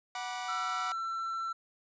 sawtooth chord, B minor, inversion second, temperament equal with one note detuned, 740 / 973 / 1174.7 Hz, F#5 / B5 / D6, 0 / -26 / 0 cents, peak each -34 / -38 / -39 dBFS, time 0.15-0.92 s, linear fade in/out 2 ms
triangle tone, 1343 Hz, E6, 32 cents sharp, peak -31 dBFS, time 0.48-1.53 s, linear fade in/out 10 ms
effects resampled to 16000 Hz

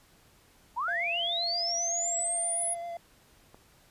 sine linear sweep, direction up, 868 to 10530 Hz, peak -28 dBFS, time 0.76-2.75 s, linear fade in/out 20 ms
triangle tone with vibrato, 686 Hz, F5, 31 cents flat, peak -33 dBFS, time 0.88-2.97 s, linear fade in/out 2 ms, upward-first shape sine, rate 7.7 Hz, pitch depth 16 cents each way
click, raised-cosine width 1 ms, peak -36 dBFS, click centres 3.545 s
effects pink hiss -61 dBFS RMS until 3.9 s + resampled to 32000 Hz

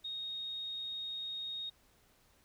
sine tone, 3729 Hz, A#7, in tune, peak -38 dBFS, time 0.04-1.7 s, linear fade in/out 10 ms, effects pink hiss -68 dBFS RMS until 2.44 s

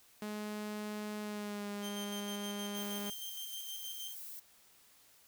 sawtooth tone with pitch glide, 210.6 to 204.1 Hz, G#3 to G#3, +24 to -30 cents, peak -35 dBFS, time 0.22-3.1 s, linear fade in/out 2 ms, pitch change -54 cents, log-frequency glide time 1.21-1.68 s
sawtooth tone with tremolo, 3153 Hz, G7, 9 cents sharp, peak -39 dBFS, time 1.81-4.16 s, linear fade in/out 50 ms, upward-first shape square, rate 6.4 Hz, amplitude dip 45%
violet noise, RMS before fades -47 dBFS, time 2.76-4.4 s, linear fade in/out 10 ms
effects white hiss -64 dBFS RMS until 5.27 s

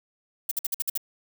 violet noise bursts, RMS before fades -26 dBFS, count 7, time 0.49-0.976 s, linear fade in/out 5 ms, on 24 ms, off 53 ms, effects none

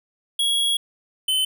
square tone pair in turn, 3322 / 3050 Hz, G#7 / G7, 0 / -48 cents, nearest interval minor second, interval 148 cents, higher first, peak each -19 dBFS, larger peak neither, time 0.39-0.77 / 1.28-1.45 s, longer first, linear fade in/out 5 ms, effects none

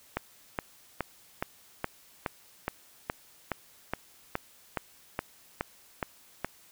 click train, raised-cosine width 0.5 ms, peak -14 dBFS, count 16, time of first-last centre 0.17-6.446 s, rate 2.39 Hz, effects white hiss -58 dBFS RMS until 6.71 s

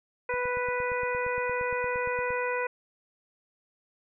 harmonic tone, 493.9 Hz, B4, in tune, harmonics 1 / 2 / 3 / 4 / 5, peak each -30 / -33 / -35 / -36 / -37 dBFS, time 0.29-2.67 s, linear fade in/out 5 ms
click train, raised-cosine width 5 ms, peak -32 dBFS, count 18, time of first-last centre 0.34-2.305 s, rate 8.65 Hz
effects none

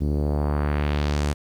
sawtooth tone with low-pass filter sweep, 73.42 Hz, D2, in tune, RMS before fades -23 dBFS, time 0-1.34 s, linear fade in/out 20 ms, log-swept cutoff 280 to 9800 Hz, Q 1.3, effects 9-bit

